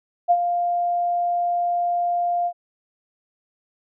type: tone with ADSR envelope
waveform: sine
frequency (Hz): 700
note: F5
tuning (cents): +4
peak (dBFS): -11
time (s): 0.28-2.53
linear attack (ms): 28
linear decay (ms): 55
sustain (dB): -8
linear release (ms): 68
effects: none